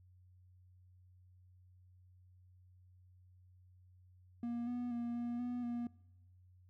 triangle tone with pitch steps, 236.9 / 244 / 237 / 238.6 / 244.6 / 238.5 Hz, A#3 / B3 / A#3 / A#3 / B3 / A#3, +28 / -21 / +29 / +41 / -16 / +40 cents, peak -35 dBFS, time 4.43-5.87 s, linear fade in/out 2 ms, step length 240 ms, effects noise-tail reverb RT60 1.0 s tail -23 dB re dry + added 91 Hz sine -61 dBFS peak until 6.69 s

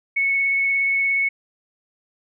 sine tone with vibrato, 2208 Hz, C#7, 7 cents flat, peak -17 dBFS, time 0.16-1.29 s, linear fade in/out 10 ms, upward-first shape triangle, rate 17 Hz, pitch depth 11 cents each way, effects none

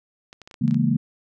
clicks, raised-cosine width 0.2 ms, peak -25 dBFS, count 8, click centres 0.329 / 0.417 / 0.475 / 0.512 / 0.542 / 0.679 / 0.71 / 0.744 s
sine chord, A# half-diminished seventh, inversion first, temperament equal, 138.59 / 164.81 / 207.7 / 233.1 Hz, C#3 / E3 / G#3 / A#3, 0 / 0 / 0 / 0 cents, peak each -23 / -24 / -24 / -21 dBFS, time 0.61-0.97 s, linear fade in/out 10 ms
effects none

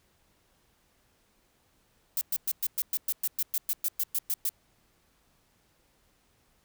violet noise bursts, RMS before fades -28 dBFS, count 16, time 2.17-4.492 s, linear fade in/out 2 ms, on 42 ms, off 110 ms, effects pink hiss -68 dBFS RMS until 6.64 s

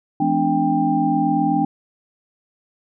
sine tone cluster, 167.5 / 215.2 / 255.4 / 294.9 / 792 Hz, E3 / A3 / C4 / D4 / G5, +28 / -38 / -42 / +7 / +18 cents, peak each -25 / -25 / -23 / -20 / -20 dBFS, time 0.2-1.65 s, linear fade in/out 5 ms, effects none

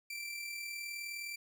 sawtooth tone with amplitude modulation, 2346 Hz, D7, 2 cents flat, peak -35 dBFS, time 0.1-1.36 s, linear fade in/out 5 ms, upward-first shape sine, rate 39.6 Hz, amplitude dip 40%, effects none

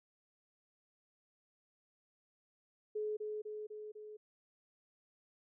sine tone with echo, 425.5 Hz, G#4, 42 cents sharp, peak -35 dBFS, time 2.95-3.17 s, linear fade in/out 10 ms, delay 250 ms, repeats 4, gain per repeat -3 dB, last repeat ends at 4.17 s, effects none

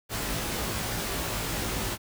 pink noise with comb filter, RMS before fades -31 dBFS, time 0.09-1.98 s, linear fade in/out 50 ms, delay 18 ms, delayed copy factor +0.9, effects none

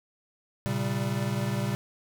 square chord, G diminished, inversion first, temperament equal with one note detuned, 116.54 / 135.97 / 196 Hz, Bb2 / Db3 / G3, 0 / -33 / 0 cents, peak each -32 dBFS, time 0.66-1.75 s, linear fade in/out 0 ms, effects none

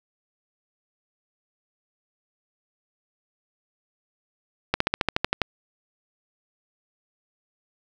slowing click train, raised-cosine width 0.3 ms, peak -4 dBFS, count 10, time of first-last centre 4.74-5.417 s, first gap 64 ms, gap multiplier 1.04, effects 7-bit

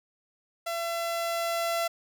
sawtooth tone with level ramp, 675 Hz, E5, 41 cents sharp, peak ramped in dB -26 to -22 dBFS, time 0.66-1.88 s, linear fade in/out 10 ms, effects none

